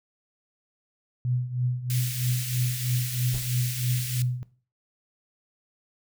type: tone with tremolo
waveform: sine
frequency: 124.4 Hz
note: B2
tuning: 13 cents sharp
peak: -21 dBFS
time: 1.25-4.43 s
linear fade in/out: 0 ms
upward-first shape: triangle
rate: 3.1 Hz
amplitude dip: 80%
type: band-stop noise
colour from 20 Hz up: white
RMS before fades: -34 dBFS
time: 1.9-4.22 s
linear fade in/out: 0 ms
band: 110 to 1900 Hz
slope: 24 dB/octave
type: noise with exponential decay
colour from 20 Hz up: brown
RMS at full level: -33 dBFS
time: 3.34-3.58 s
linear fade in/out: 1 ms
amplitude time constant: 52 ms
effects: noise-tail reverb RT60 0.4 s tail -18 dB re dry